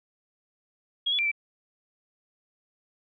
sine tone with pitch steps, 3294 / 3411 / 2362 / 2325 Hz, G#7 / G#7 / D7 / D7, -15 / +46 / +9 / -18 cents, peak -23 dBFS, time 1.06-1.316 s, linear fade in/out 10 ms, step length 64 ms, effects none

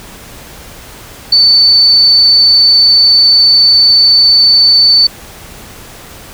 sine tone, 4514 Hz, C#8, 31 cents sharp, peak -3 dBFS, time 1.32-5.07 s, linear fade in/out 5 ms, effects pink hiss -32 dBFS RMS until 6.33 s

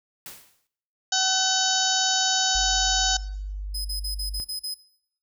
white noise with exponential decay, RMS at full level -37 dBFS, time 0.26-0.67 s, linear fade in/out 1 ms, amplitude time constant 88 ms
harmonic tone, 757 Hz, F#5, 39 cents sharp, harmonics 1 / 2 / 4 / 5 / 6 / 7 / 8 / 9, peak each -29 / -29 / -29 / -29 / -29 / -29 / -29 / -29 dBFS, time 1.12-3.17 s, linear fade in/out 5 ms
sine tone, 49.65 Hz, G1, 23 cents sharp, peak -28 dBFS, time 2.55-4.4 s, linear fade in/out 0 ms
sawtooth tone bursts, 5050 Hz, D#8, 25 cents sharp, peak -27 dBFS, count 7, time 3.74-4.744 s, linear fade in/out 10 ms, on 110 ms, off 39 ms
effects noise-tail reverb RT60 0.7 s tail -19 dB re dry

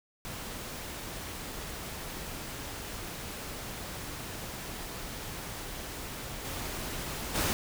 pink noise with level steps, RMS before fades -40 / -37 / -29 dBFS, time 0.25-7.53 s, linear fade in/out 0 ms, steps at 6.44 / 7.34 s, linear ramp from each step 20 ms, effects none

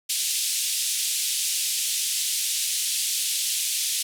white band-pass noise, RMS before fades -26 dBFS, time 0.09-4.03 s, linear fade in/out 10 ms, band 2800 to 11000 Hz, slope 24 dB/octave, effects none

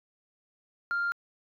sine tone, 1397 Hz, F6, in tune, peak -25 dBFS, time 0.91-1.12 s, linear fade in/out 0 ms, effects tanh soft clip ceiling -24 dBFS

